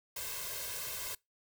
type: noise with comb filter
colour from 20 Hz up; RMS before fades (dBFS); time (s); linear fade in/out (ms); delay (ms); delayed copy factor
white; -40; 0.16-1.15; 5; 1.9; +0.9
effects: noise-tail reverb RT60 0.2 s tail -24 dB re dry